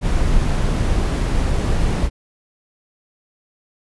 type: noise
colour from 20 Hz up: brown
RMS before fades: -17 dBFS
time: 0.01-2.1 s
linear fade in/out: 50 ms
effects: resampled to 24000 Hz

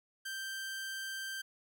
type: tone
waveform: sawtooth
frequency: 1568 Hz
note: G6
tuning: in tune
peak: -35 dBFS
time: 0.25-1.42 s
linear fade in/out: 10 ms
effects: none

